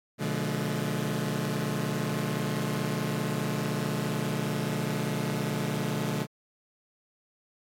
sawtooth chord, B diminished seventh, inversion none, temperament just, 123.47 / 148.16 / 177.8 / 213.4 Hz, B2 / D3 / F3 / Ab3, 0 / +16 / +31 / +47 cents, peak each -31 / -28 / -31 / -29 dBFS, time 0.18-6.27 s, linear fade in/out 50 ms, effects AAC 64 kbps

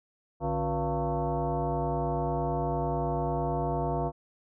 sine tone with frequency modulation, 270.5 Hz, C#4, 42 cents flat, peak -26 dBFS, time 0.4-4.12 s, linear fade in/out 50 ms, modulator 210 Hz, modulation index 3, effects none

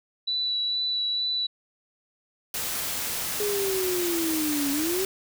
sine tone with vibrato, 3951 Hz, B7, in tune, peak -24 dBFS, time 0.27-1.47 s, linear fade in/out 10 ms, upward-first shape sine, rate 2.2 Hz, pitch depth 12 cents each way
white noise, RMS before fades -30 dBFS, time 2.54-5.05 s, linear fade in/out 2 ms
sine linear two-way sweep, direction down then up, 418.5 to 277.2 to 392.1 Hz, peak -25 dBFS, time 3.4-5.05 s, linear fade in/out 2 ms, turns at 4.71 s
effects none

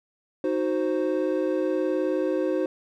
triangle chord, C diminished, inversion first, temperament equal, 311.1 / 370 / 523.3 Hz, Eb4 / Gb4 / C5, 0 / 0 / 0 cents, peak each -25 dBFS, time 0.44-2.66 s, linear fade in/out 2 ms, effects none

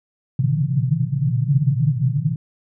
pink band-pass noise, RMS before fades -19 dBFS, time 0.39-2.36 s, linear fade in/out 2 ms, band 120 to 160 Hz, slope 96 dB/octave, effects none

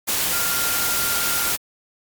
sine tone in noise, 1396.9 Hz, F6, in tune, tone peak -28 dBFS, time 0.32-1.53 s, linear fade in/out 20 ms, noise white, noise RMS -22 dBFS, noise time 0.07-1.57 s, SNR -9 dB, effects Opus 48 kbps

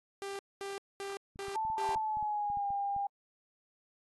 sawtooth tone bursts, 395.4 Hz, G4, 15 cents sharp, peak -34 dBFS, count 5, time 0.22-1.95 s, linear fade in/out 0 ms, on 170 ms, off 220 ms
clicks, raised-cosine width 5 ms, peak -39 dBFS, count 12, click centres 1.359 / 1.483 / 1.651 / 1.701 / 1.891 / 1.959 / 2.171 / 2.227 / 2.501 / 2.572 / 2.705 / 2.964 s
sine tone with pitch glide, 880 to 802.3 Hz, A5 to G5, 0 to +40 cents, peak -31 dBFS, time 1.55-3.07 s, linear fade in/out 5 ms, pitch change -160 cents, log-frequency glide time 1.94-2.68 s
effects AAC 32 kbps

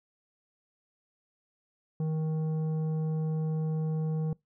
sine tone with tanh clipping, 157.4 Hz, D#3, 20 cents sharp, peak -29 dBFS, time 2-4.33 s, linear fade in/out 2 ms, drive 9 dB, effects noise-tail reverb RT60 0.2 s tail -25 dB re dry

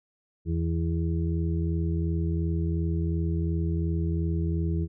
harmonic tone, 82.8 Hz, E2, 8 cents sharp, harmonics 1 / 2 / 4 / 5, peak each -26 / -29 / -34 / -40 dBFS, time 0.45-4.88 s, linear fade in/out 50 ms, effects none

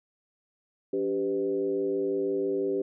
sine tone with frequency modulation, 392 Hz, G4, in tune, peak -25 dBFS, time 0.93-2.82 s, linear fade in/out 5 ms, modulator 106 Hz, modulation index 0.88, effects none

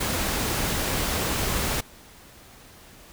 pink noise, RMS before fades -26 dBFS, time 0-1.81 s, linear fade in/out 10 ms, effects pink hiss -49 dBFS RMS until 3.12 s

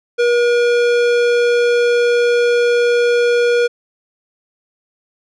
sine tone with tanh clipping, 479.3 Hz, A#4, 48 cents sharp, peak -13 dBFS, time 0.18-3.68 s, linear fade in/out 20 ms, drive 18 dB, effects none

